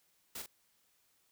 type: noise with echo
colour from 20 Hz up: white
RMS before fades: -43 dBFS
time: 0.35-0.42 s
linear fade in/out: 5 ms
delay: 42 ms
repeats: 1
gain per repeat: -6 dB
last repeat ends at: 0.462 s
effects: white hiss -73 dBFS RMS until 1.31 s